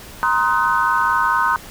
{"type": "chord", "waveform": "sine", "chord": "C half-diminished seventh", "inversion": "third", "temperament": "just", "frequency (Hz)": [941.9, 1046.5, 1255.8, 1507], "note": ["Bb5", "C6", "Eb6", "Gb6"], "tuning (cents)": [18, 0, 16, 31], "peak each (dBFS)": -20, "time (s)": [0.23, 1.56], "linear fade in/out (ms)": 0, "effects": ["pink hiss -38 dBFS RMS until 1.7 s"]}